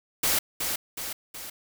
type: noise with echo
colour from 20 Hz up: white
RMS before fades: -24 dBFS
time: 0.23-0.39 s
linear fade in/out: 5 ms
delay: 370 ms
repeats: 3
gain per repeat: -5 dB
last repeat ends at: 1.5 s
effects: none